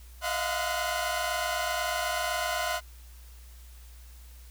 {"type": "tone cluster", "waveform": "sawtooth", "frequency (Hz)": [627, 687, 715, 1025, 1472], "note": ["D#5", "F5", "F5", "C6", "F#6"], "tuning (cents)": [13, -29, 41, -36, -9], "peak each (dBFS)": -31, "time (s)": [0.21, 2.81], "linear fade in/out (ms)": 50, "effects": ["added 60 Hz sine -46 dBFS peak until 4.5 s", "white hiss -57 dBFS RMS until 4.5 s"]}